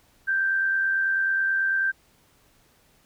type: tone with amplitude modulation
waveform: sine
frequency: 1568 Hz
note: G6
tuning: in tune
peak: -19 dBFS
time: 0.27-1.92 s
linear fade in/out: 20 ms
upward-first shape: sine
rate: 89.2 Hz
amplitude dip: 35%
effects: pink hiss -61 dBFS RMS until 3.05 s